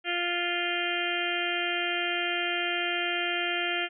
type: harmonic tone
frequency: 349.2 Hz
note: F4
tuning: in tune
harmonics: 1 / 2 / 4 / 5 / 6 / 7 / 8 / 9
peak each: -35 / -35 / -35 / -35 / -35 / -35 / -35 / -35 dBFS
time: 0.04-3.89 s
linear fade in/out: 50 ms
effects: none